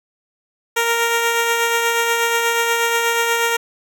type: tone with tremolo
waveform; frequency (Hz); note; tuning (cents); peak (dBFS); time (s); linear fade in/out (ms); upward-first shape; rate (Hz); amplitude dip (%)
10% pulse; 465.1; A#4; -4; -6; 0.76-3.57; 10; triangle; 8.3; 35
effects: none